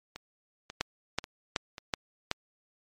two click trains, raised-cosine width 0.2 ms, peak -23 / -10 dBFS, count 4 / 5, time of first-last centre 0.16-1.782 / 0.81-2.314 s, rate 1.85 / 2.66 Hz, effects MP3 64 kbps

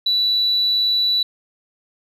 sine tone, 3951 Hz, B7, in tune, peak -14 dBFS, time 0.06-1.23 s, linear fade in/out 5 ms, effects tanh soft clip ceiling -11 dBFS

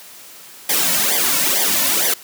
white noise with flanger, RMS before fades -17 dBFS, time 0.69-2.14 s, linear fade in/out 5 ms, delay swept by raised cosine 0.73 to 2.53 ms, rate 2.2 Hz, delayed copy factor -0.95, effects white hiss -40 dBFS RMS until 2.23 s + high-pass 150 Hz 12 dB/octave

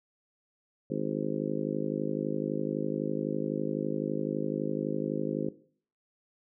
harmonic tone, 51.91 Hz, G#1, in tune, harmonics 3 / 4 / 5 / 6 / 7 / 8 / 9 / 10, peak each -37 / -36 / -36 / -36 / -38 / -37 / -44 / -39 dBFS, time 0.9-5.49 s, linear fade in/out 5 ms, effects noise-tail reverb RT60 0.5 s tail -17 dB re dry

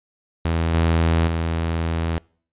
sawtooth tone with level steps, 82.41 Hz, E2, in tune, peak -15 / -12 / -17 dBFS, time 0.45-2.18 s, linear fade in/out 0 ms, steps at 0.74 / 1.27 s, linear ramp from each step 2 ms, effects noise-tail reverb RT60 0.5 s tail -26 dB re dry + resampled to 8000 Hz

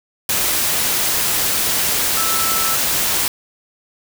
sine tone in noise, 1318.5 Hz, E6, in tune, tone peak -23 dBFS, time 2.17-2.75 s, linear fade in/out 2 ms, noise white, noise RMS -18 dBFS, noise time 0.29-3.28 s, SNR -8 dB, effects none

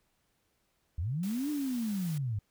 sine linear two-way sweep, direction up then down, 69.7 to 303.7 to 96.4 Hz, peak -30 dBFS, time 0.98-2.39 s, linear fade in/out 5 ms, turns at 1.5 s
white noise, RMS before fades -48 dBFS, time 1.23-2.18 s, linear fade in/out 2 ms
effects pink hiss -75 dBFS RMS until 2.5 s

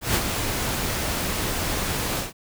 pink noise with ADSR envelope, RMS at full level -20 dBFS, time 0.01-2.33 s, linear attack 140 ms, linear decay 45 ms, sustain -6 dB, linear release 140 ms, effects none

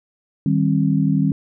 sine chord, C minor, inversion first, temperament equal with one note detuned, 155.56 / 196 / 268.2 Hz, Eb3 / G3 / C4, 0 / 0 / +43 cents, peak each -18 / -19 / -20 dBFS, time 0.46-1.32 s, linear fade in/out 2 ms, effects none

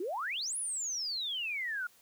sine exponential two-way sweep, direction up then down, 329.6 to 10548 to 1396 Hz, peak -33 dBFS, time 0-1.87 s, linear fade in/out 5 ms, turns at 0.57 s, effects white hiss -63 dBFS RMS until 2.01 s

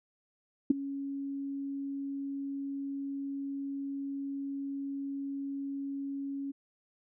sine tone with ADSR envelope, 277.2 Hz, C#4, in tune, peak -16 dBFS, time 0.7-6.52 s, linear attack 6 ms, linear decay 13 ms, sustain -18 dB, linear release 15 ms, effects none

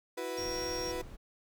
35% pulse chord, E suspended second, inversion none, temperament equal, 329.6 / 370 / 493.9 Hz, E4 / F#4 / B4, 0 / 0 / 0 cents, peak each -41 / -39 / -36 dBFS, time 0.17-1.02 s, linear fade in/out 10 ms
triangle tone, 5588 Hz, F8, in tune, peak -37 dBFS, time 0.37-0.92 s, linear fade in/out 10 ms
brown noise, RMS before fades -46 dBFS, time 0.37-1.17 s, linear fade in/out 20 ms
effects none

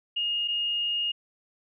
sine tone pair in turn, 2849 / 2849 Hz, F7 / F7, +34 / +34 cents, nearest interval unison, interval 0 cents, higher neither, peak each -25 dBFS, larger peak neither, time 0.16-0.48 / 0.48-1.12 s, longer second, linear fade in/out 10 ms, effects none

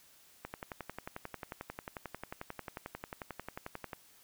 click train, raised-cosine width 0.5 ms, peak -25 dBFS, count 40, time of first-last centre 0.45-3.932 s, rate 11.2 Hz, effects white hiss -62 dBFS RMS until 4.23 s

